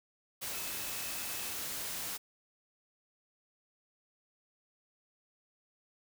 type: tone in noise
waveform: sine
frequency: 2591 Hz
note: E7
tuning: 30 cents flat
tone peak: -50 dBFS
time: 0.52-1.55 s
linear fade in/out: 20 ms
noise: white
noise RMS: -39 dBFS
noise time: 0.41-2.18 s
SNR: -14 dB
effects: none